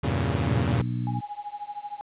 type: chord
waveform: sawtooth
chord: E diminished seventh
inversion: none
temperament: equal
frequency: 82.41 / 98 / 116.54 / 138.59 Hz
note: E2 / G2 / Bb2 / Db3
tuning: 0 / 0 / 0 / 0 cents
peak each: -25 dBFS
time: 0.03-0.82 s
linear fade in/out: 10 ms
type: harmonic tone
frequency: 60.7 Hz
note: B1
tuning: 29 cents flat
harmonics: 2 / 3 / 4 / 5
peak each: -27 / -34 / -35 / -38 dBFS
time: 0.43-1.21 s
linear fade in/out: 20 ms
type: tone with tremolo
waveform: sine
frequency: 826 Hz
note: G#5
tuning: 10 cents flat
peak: -29 dBFS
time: 1.07-2.01 s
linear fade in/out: 0 ms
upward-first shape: triangle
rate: 13 Hz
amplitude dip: 100%
effects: resampled to 8000 Hz + 9-bit